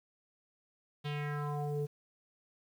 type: tone with low-pass filter sweep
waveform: square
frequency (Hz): 146.83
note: D3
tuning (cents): 0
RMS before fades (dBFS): -36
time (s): 1.04-1.87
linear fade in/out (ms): 20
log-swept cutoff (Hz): 3600 to 370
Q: 3.3
effects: 10-bit